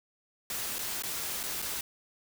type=noise with dropouts; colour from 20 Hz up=white; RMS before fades=-35 dBFS; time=0.5-1.81 s; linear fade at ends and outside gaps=2 ms; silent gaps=0.785-0.79 / 1.023-1.035 / 1.431-1.436 / 1.619-1.623 s; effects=none